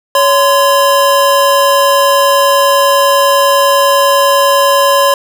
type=tone pair together; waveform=square; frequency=560 / 1030 Hz; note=C#5 / C6; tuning=+18 / -28 cents; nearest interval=major seventh; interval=1054 cents; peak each=-10 dBFS; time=0.15-5.14 s; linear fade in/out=2 ms; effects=none